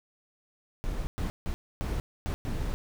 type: noise bursts at uneven times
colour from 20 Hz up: brown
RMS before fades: -31 dBFS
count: 6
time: 0.84-1.07 / 1.18-1.3 / 1.46-1.54 / 1.81-2 / 2.26-2.34 / 2.45-2.74 s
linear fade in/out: 0 ms
effects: none